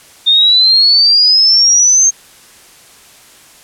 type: exponential sweep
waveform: sine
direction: up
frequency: 3628 to 6420 Hz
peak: -5 dBFS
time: 0.26-2.11 s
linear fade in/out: 20 ms
effects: white hiss -41 dBFS RMS until 3.63 s + low-pass 11000 Hz 12 dB/octave